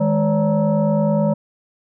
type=tone with frequency modulation; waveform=sine; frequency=207.7 Hz; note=G#3; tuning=in tune; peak=-14 dBFS; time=0-1.34 s; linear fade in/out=10 ms; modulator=366 Hz; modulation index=1.3; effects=none